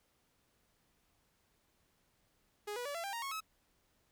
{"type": "tone with pitch steps", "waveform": "sawtooth", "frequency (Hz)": [415.3, 488.2, 573.9, 674.7, 793.1, 932.3, 1096, 1288.4], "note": ["G#4", "B4", "D5", "E5", "G5", "A#5", "C#6", "E6"], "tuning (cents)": [0, -20, -40, 40, 20, 0, -20, -40], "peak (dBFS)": -35, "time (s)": [2.67, 3.406], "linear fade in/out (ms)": 10, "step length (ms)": 92, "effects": ["pink hiss -75 dBFS RMS until 4.11 s"]}